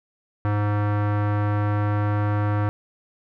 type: tone with low-pass filter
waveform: square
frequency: 103.83 Hz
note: G#2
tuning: in tune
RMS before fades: -22 dBFS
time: 0.45-2.69 s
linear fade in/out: 0 ms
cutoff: 1400 Hz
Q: 1.8
effects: none